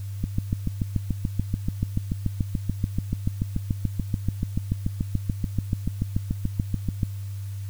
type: click train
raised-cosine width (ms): 5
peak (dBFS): -11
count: 48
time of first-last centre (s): 0.24-7.032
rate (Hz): 6.92
effects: added 99 Hz sine -30 dBFS peak until 7.69 s + white hiss -52 dBFS RMS until 7.69 s